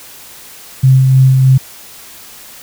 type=tone with tremolo; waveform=sine; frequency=131.7 Hz; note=C3; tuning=12 cents sharp; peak=-3 dBFS; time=0.83-1.58 s; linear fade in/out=10 ms; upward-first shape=sine; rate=3.2 Hz; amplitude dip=30%; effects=white hiss -35 dBFS RMS until 2.62 s